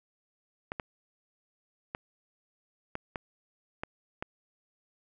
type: clicks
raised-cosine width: 0.5 ms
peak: -19 dBFS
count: 7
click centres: 0.719 / 0.798 / 1.949 / 2.954 / 3.158 / 3.835 / 4.225 s
effects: none

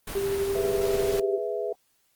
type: noise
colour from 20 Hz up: pink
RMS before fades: -35 dBFS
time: 0.07-1.2 s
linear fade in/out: 5 ms
type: tone with tremolo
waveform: sine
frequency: 395.1 Hz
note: G4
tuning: 14 cents sharp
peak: -23 dBFS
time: 0.15-1.38 s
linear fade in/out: 5 ms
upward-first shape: sine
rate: 12 Hz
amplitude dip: 30%
type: chord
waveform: sine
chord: E major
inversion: first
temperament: equal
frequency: 415.3 / 493.9 / 659.3 Hz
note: G#4 / B4 / E5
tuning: 0 / 0 / 0 cents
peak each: -30 / -32 / -32 dBFS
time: 0.55-1.73 s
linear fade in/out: 5 ms
effects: white hiss -69 dBFS RMS until 2.15 s + Opus 24 kbps

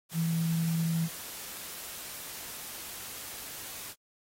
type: tone in noise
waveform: sine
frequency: 164.81 Hz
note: E3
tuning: in tune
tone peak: -26 dBFS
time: 0.13-1.09 s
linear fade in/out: 50 ms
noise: white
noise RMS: -42 dBFS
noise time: 0.09-3.95 s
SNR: +13 dB
effects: AAC 48 kbps

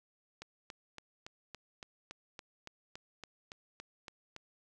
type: click train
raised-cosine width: 0.2 ms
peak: -28 dBFS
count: 15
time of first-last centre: 0.42-4.364 s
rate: 3.55 Hz
effects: none

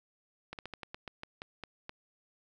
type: slowing click train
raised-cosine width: 0.3 ms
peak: -25 dBFS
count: 11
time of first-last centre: 0.53-1.894 s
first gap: 58 ms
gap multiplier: 1.18
effects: none

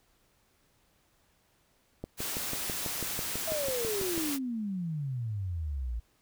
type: click train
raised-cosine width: 2 ms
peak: -23 dBFS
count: 14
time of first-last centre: 2.04-4.178 s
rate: 6.08 Hz
type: noise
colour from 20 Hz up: white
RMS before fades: -35 dBFS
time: 2.17-4.39 s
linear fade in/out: 50 ms
type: exponential sweep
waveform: sine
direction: down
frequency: 659.3 to 55 Hz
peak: -31 dBFS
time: 3.47-6 s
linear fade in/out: 10 ms
effects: pink hiss -69 dBFS RMS until 6.21 s

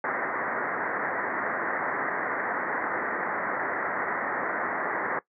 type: low-pass noise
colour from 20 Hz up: white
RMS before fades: -29 dBFS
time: 0.04-5.19 s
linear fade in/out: 2 ms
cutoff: 2000 Hz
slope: 96 dB/octave
effects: noise-tail reverb RT60 0.1 s tail -19 dB re dry + high-pass 300 Hz 12 dB/octave

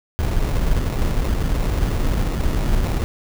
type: noise with sample-and-hold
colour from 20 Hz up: brown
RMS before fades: -19 dBFS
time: 0.19-3.04 s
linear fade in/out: 0 ms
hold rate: 1575 Hz
effects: none

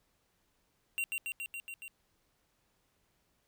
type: tone with echo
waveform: square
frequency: 2756 Hz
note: F7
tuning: 24 cents flat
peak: -32 dBFS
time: 0.98-1.04 s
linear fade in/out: 0 ms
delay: 140 ms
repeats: 6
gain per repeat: -2 dB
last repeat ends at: 1.88 s
effects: pink hiss -75 dBFS RMS until 3.47 s

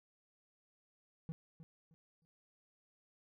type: tone with echo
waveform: triangle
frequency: 162 Hz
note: E3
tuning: 30 cents flat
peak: -37 dBFS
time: 1.29-1.32 s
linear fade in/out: 0 ms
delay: 310 ms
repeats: 3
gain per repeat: -12 dB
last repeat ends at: 2.25 s
effects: none

